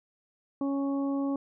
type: harmonic tone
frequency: 277.2 Hz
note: C#4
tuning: in tune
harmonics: 1 / 2 / 3 / 4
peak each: -27 / -37 / -43 / -43 dBFS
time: 0.61-1.36 s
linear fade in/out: 2 ms
effects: none